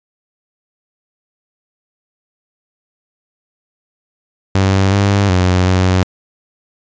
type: tone with pitch steps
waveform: sawtooth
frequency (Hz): 96.4 / 100.1 / 91.3 / 92.6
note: G2 / G2 / F#2 / F#2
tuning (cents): -28 / +37 / -23 / +2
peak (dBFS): -6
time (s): 4.55-6.03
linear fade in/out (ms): 0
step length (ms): 370
effects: resampled to 16000 Hz